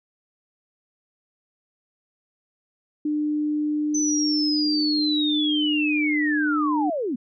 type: tone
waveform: sine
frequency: 300 Hz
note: D4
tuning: 37 cents sharp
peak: -21 dBFS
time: 3.05-6.9 s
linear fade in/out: 5 ms
type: linear sweep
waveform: sine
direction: down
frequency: 6130 to 217.3 Hz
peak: -23 dBFS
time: 3.94-7.16 s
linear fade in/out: 10 ms
effects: none